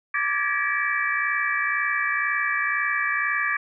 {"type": "tone cluster", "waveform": "sine", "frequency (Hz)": [1167, 1653, 1715, 1916, 2313], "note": ["D6", "G#6", "A6", "A#6", "D7"], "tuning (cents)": [-11, -9, -45, 47, -27], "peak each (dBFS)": -28, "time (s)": [0.14, 3.57], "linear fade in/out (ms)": 5, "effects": []}